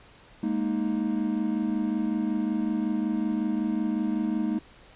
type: chord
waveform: triangle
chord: Ab suspended second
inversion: none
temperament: equal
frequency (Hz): 207.7 / 233.1 / 311.1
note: Ab3 / Bb3 / Eb4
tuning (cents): 0 / 0 / 0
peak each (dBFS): -27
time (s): 0.43-4.59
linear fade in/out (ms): 5
effects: pink hiss -53 dBFS RMS until 4.95 s + resampled to 8000 Hz